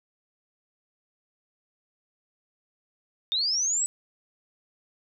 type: linear sweep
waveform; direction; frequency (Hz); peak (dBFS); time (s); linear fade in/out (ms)
sine; up; 3582 to 7990; -23; 3.32-3.86; 0
effects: none